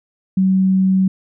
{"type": "tone", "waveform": "sine", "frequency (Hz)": 189.3, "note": "F#3", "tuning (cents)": 40, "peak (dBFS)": -11, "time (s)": [0.37, 1.08], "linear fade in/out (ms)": 5, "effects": []}